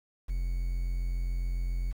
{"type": "tone with quantisation", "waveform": "triangle", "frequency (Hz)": 43.65, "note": "F1", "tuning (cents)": 0, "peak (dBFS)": -26, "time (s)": [0.28, 1.93], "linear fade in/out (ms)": 20, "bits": 9, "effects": []}